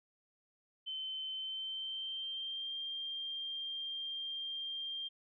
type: tone with pitch glide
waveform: sine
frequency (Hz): 3074 to 3188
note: G7 to G7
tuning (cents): -35 to +28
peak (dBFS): -38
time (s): 0.86-5.09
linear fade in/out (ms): 20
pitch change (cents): +63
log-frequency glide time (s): 1.34-2.75
effects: none